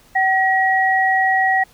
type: tone pair together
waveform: sine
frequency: 762.1 / 1907 Hz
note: G5 / A#6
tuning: -49 / +39 cents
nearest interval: octave + major third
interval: 1588 cents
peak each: -16 dBFS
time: 0.15-1.64 s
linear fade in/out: 10 ms
effects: pink hiss -51 dBFS RMS until 1.73 s